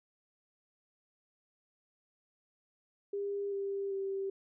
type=tone with pitch steps; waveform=sine; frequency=402 / 395.8 / 389.7 Hz; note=G4 / G4 / G4; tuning=+44 / +17 / -10 cents; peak=-33 dBFS; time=3.13-4.3 s; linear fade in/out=5 ms; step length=390 ms; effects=none

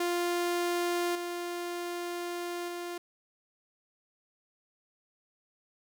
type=tone with level steps; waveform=sawtooth; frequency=349.2 Hz; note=F4; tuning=in tune; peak=-24 / -30 / -32 dBFS; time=0-2.98 s; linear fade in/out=5 ms; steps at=1.15 / 2.68 s; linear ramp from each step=5 ms; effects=none

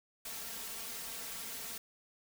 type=noise with comb filter; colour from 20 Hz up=white; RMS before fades=-43 dBFS; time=0.25-1.78 s; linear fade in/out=5 ms; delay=4.4 ms; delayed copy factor=+1; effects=none

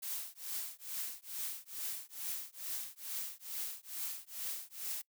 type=noise with tremolo; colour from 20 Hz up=blue; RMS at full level=-38 dBFS; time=0.02-5.02 s; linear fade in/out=10 ms; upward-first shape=triangle; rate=2.3 Hz; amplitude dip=100%; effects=noise-tail reverb RT60 0.1 s tail -23 dB re dry

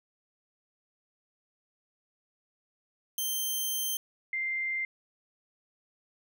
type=tone pair in turn; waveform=5% pulse / sine; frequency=3136 / 2093 Hz; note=G7 / C7; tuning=0 / 0 cents; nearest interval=perfect fifth; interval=700 cents; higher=first; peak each=-21 / -29 dBFS; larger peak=first; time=3.18-3.97 / 4.33-4.85 s; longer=first; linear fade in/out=2 ms; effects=none

